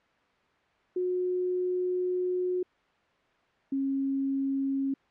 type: tone pair in turn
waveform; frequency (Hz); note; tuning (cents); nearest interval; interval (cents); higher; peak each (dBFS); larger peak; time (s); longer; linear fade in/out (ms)
sine; 363.2 / 272.1; F#4 / C#4; -32 / -32; perfect fourth; 500; first; -26; neither; 0.96-2.63 / 3.72-4.94; first; 5
effects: white hiss -65 dBFS RMS until 5.1 s + low-pass 2000 Hz 12 dB/octave